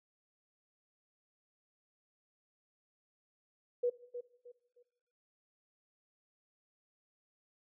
sine tone with echo, 487.3 Hz, B4, 23 cents flat, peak -28 dBFS, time 3.83-3.9 s, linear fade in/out 10 ms, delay 310 ms, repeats 3, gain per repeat -11 dB, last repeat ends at 4.83 s, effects noise-tail reverb RT60 1.0 s tail -19 dB re dry

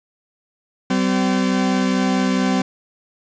40% pulse tone pair together, 191.5 / 256.1 Hz, G3 / C4, -40 / -37 cents, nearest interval perfect fourth, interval 503 cents, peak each -18 dBFS, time 0.9-2.62 s, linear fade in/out 5 ms, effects resampled to 16000 Hz + 7-bit

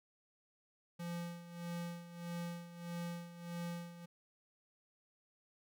square tone with tremolo, 172 Hz, F3, 26 cents flat, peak -40 dBFS, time 0.99-4.06 s, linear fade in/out 10 ms, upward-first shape sine, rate 1.6 Hz, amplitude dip 75%, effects none

